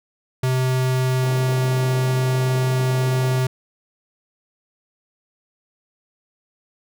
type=tone; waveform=square; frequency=129.1 Hz; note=C3; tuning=23 cents flat; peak=-18 dBFS; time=0.43-3.47 s; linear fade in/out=5 ms
type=band-pass noise; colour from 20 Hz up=pink; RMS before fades=-35 dBFS; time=1.23-3.39 s; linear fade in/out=0 ms; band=160 to 840 Hz; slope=48 dB/octave
effects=none